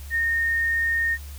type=tone; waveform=sine; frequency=1839 Hz; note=A#6; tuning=24 cents flat; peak=-20 dBFS; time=0.1-1.18 s; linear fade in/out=50 ms; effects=added 71 Hz sine -35 dBFS peak until 1.38 s + white hiss -47 dBFS RMS until 1.38 s